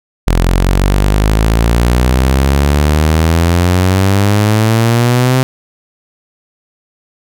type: exponential sweep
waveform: sawtooth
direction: up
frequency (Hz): 42.11 to 130.81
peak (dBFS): -4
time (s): 0.27-5.43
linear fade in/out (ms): 0
effects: none